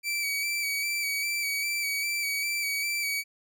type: tone with vibrato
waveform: sawtooth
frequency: 2300 Hz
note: D7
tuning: 37 cents flat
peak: -24 dBFS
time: 0.03-3.24 s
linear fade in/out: 50 ms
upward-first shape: square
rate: 2.5 Hz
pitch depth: 27 cents each way
effects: none